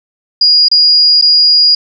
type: tone with dropouts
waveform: sine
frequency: 4871 Hz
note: D#8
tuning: 38 cents flat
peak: -4 dBFS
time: 0.41-1.75 s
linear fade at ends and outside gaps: 5 ms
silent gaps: 0.685-0.714 / 1.214-1.222 s
effects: none